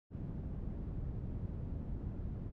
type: low-pass noise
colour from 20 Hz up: white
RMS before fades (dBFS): -41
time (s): 0.1-2.52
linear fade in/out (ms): 50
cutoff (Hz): 130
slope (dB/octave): 12
effects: none